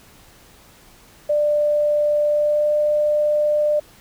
sine tone with pitch glide, 593 to 597.5 Hz, D5 to D5, +17 to +30 cents, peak -15 dBFS, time 1.29-3.8 s, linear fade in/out 10 ms, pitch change +13 cents, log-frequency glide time 2.3-2.71 s, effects pink hiss -49 dBFS RMS until 4 s

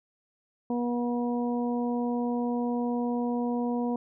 harmonic tone, 241.1 Hz, B3, 41 cents flat, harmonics 1 / 2 / 3 / 4, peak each -27 / -33 / -37 / -39 dBFS, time 0.7-3.96 s, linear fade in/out 2 ms, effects none

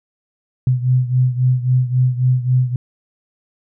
sine beating tone pair, 125.9 / 129.6 Hz, B2 / C3, +34 / -16 cents, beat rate 3.7 Hz, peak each -14 / -18 dBFS, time 0.67-2.76 s, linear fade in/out 2 ms, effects none

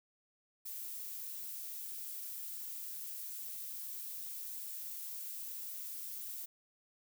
violet noise, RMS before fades -44 dBFS, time 0.65-6.46 s, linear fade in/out 10 ms, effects none

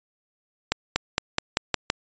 accelerating click train, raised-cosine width 0.2 ms, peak -3 dBFS, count 7, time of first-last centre 0.72-1.901 s, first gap 240 ms, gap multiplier 0.92, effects resampled to 16000 Hz

